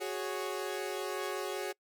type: chord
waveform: sawtooth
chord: F# suspended second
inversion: none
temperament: equal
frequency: 370 / 415.3 / 554.4 Hz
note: F#4 / G#4 / C#5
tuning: 0 / 0 / 0 cents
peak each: -34 / -35 / -37 dBFS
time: 0-1.73 s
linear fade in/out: 20 ms
effects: noise-tail reverb RT60 0.1 s tail -25 dB re dry